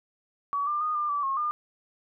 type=tone with pitch steps; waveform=sine; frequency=1135 / 1193 / 1231 / 1198 / 1156 / 1083 / 1207 Hz; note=C#6 / D6 / D#6 / D6 / D6 / C#6 / D6; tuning=+41 / +27 / -19 / +34 / -28 / -41 / +47 cents; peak=-25 dBFS; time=0.53-1.51 s; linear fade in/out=0 ms; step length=140 ms; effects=none